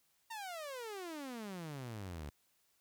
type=exponential sweep; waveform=sawtooth; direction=down; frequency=932.3 to 69.4 Hz; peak=-39 dBFS; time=0.3-2.3 s; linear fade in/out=10 ms; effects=white hiss -75 dBFS RMS until 2.8 s